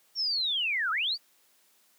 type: linear two-way sweep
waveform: sine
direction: down then up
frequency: 5588 to 1240 to 4827 Hz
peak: -26 dBFS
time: 0.15-1.18 s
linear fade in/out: 50 ms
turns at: 0.91 s
effects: white hiss -65 dBFS RMS until 1.98 s + high-pass 200 Hz 12 dB/octave